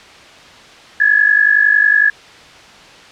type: tone pair together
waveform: sine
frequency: 1669 / 1719.9 Hz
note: G#6 / A6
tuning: +8 / -40 cents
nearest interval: minor second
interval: 52 cents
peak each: -11 dBFS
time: 1-2.1 s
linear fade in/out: 5 ms
effects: white hiss -39 dBFS RMS until 3.11 s + low-pass 4000 Hz 12 dB/octave